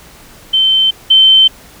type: tone pair in turn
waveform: sine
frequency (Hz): 3093 / 3093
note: G7 / G7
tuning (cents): -24 / -24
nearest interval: unison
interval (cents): 0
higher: neither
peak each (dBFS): -7 / -3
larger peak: second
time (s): 0.53-0.91 / 1.1-1.48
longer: neither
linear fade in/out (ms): 10
effects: pink hiss -39 dBFS RMS until 1.8 s